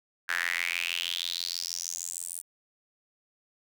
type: tone with high-pass filter sweep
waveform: square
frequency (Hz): 43.15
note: F1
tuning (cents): -20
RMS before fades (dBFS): -33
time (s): 0.28-2.42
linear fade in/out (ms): 20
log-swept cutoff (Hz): 1600 to 9700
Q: 5.7
effects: none